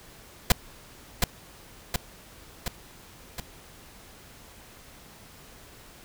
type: noise with echo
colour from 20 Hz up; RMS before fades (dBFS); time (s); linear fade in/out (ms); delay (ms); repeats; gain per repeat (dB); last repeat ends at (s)
pink; -17; 0.5-0.52; 2; 720; 4; -4; 3.4
effects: pink hiss -50 dBFS RMS until 6.04 s